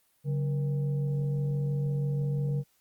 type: tone with frequency modulation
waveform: sine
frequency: 142.5 Hz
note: C#3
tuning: 48 cents sharp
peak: -26 dBFS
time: 0.24-2.64 s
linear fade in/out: 50 ms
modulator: 331 Hz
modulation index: 0.4
effects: white hiss -69 dBFS RMS until 2.8 s + Opus 32 kbps